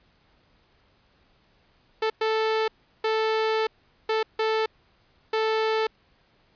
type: tone bursts at uneven times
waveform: sawtooth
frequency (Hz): 440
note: A4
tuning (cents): 0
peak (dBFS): -18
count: 6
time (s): 2.02-2.1 / 2.21-2.68 / 3.04-3.67 / 4.09-4.23 / 4.39-4.66 / 5.33-5.87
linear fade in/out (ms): 5
effects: pink hiss -63 dBFS RMS until 6.55 s + resampled to 11025 Hz